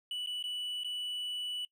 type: tone with dropouts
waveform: triangle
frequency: 2960 Hz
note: F#7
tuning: in tune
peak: -33 dBFS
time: 0.11-1.65 s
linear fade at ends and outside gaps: 2 ms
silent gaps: 0.262-0.271 / 0.427-0.439 / 0.835-0.845 s
effects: noise-tail reverb RT60 0.1 s tail -22 dB re dry